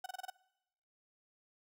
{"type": "tone bursts", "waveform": "35% pulse", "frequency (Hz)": 746, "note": "F#5", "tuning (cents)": 14, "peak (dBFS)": -38, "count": 6, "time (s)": [0.04, 0.301], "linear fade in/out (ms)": 5, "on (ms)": 21, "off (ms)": 27, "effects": ["noise-tail reverb RT60 0.9 s tail -22 dB re dry"]}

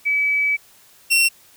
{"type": "tone pair in turn", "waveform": ["sine", "sawtooth"], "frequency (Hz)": [2290, 2723], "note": ["D7", "F7"], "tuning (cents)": [-44, -44], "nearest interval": "minor third", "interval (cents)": 300, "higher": "second", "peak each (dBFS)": [-16, -10], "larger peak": "second", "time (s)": [[0.05, 0.57], [1.1, 1.29]], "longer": "first", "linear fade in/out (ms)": 20, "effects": ["white hiss -51 dBFS RMS until 1.56 s"]}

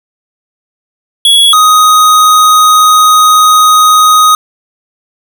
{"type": "tone pair in turn", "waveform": "square", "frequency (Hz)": [3358, 1250.9], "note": ["G#7", "D#6"], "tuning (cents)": [18, 9], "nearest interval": "octave + perfect fourth", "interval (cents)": 1709, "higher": "first", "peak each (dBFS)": -3, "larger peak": "neither", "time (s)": [[1.25, 1.53], [1.53, 4.35]], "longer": "second", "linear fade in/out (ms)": 2, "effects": []}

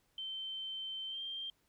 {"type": "tone with pitch glide", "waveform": "sine", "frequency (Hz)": [3100, 3172], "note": ["G7", "G7"], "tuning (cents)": [-20, 20], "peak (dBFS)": -39, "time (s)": [0.18, 1.5], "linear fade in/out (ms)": 2, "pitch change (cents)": 40, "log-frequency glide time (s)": [1.08, 1.2], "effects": ["pink hiss -75 dBFS RMS until 1.68 s"]}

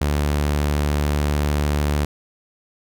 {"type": "tone", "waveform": "sawtooth", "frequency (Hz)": 73.42, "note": "D2", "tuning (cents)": 0, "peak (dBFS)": -14, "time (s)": [0.01, 2.05], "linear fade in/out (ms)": 5, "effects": []}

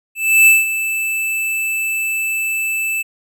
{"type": "tone with ADSR envelope", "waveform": "square", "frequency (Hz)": 2637, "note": "E7", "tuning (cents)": 0, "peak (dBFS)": -6, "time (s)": [0.15, 3.03], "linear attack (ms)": 320, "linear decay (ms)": 180, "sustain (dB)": -12, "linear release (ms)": 19, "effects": []}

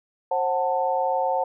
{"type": "chord", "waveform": "sine", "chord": "F# diminished", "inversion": "second", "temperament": "just", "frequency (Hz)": [532.8, 740, 888], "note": ["C5", "F#5", "A5"], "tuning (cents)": [31, 0, 16], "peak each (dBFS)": -25, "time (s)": [0.31, 1.44], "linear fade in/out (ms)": 5, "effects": []}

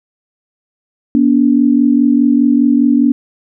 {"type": "tone pair together", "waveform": "sine", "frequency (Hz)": [241.5, 286.4], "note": ["B3", "D4"], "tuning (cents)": [-39, -43], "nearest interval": "minor third", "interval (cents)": 296, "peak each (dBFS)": -10, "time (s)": [1.15, 3.12], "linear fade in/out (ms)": 0, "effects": []}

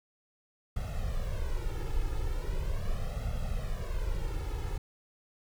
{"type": "noise with flanger", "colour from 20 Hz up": "brown", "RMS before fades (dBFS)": -32, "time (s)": [0.76, 4.78], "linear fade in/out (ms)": 5, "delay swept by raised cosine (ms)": [1.5, 2.33], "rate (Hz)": 0.39, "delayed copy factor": 0.95, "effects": []}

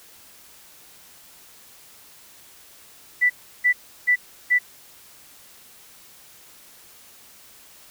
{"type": "tone bursts", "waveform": "sine", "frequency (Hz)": 1975.5, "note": "B6", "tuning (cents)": 0, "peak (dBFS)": -14, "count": 4, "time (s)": [3.21, 4.59], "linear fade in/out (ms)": 20, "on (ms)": 90, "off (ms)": 340, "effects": ["white hiss -49 dBFS RMS until 7.9 s"]}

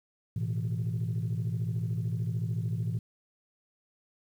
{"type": "chord", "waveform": "sine", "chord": "A suspended second", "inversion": "none", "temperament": "equal", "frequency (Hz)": [110, 123.47, 164.81], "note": ["A2", "B2", "E3"], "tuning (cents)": [0, 0, 0], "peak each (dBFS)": [-30, -32, -33], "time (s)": [0.36, 2.99], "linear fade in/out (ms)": 5, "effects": ["tanh soft clip ceiling -24 dBFS", "10-bit"]}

